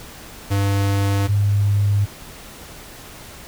square / sine tone pair in turn, 99.5 / 101.59 Hz, G2 / G#2, +26 / -38 cents, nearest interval unison, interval 36 cents, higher second, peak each -17 / -14 dBFS, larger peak second, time 0.5-1.28 / 1.28-2.06 s, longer neither, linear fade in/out 20 ms, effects pink hiss -39 dBFS RMS until 3.47 s

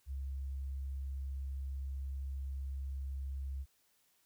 sine tone, 67.7 Hz, C#2, 40 cents flat, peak -37 dBFS, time 0.06-3.66 s, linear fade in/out 50 ms, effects white hiss -73 dBFS RMS until 4.25 s

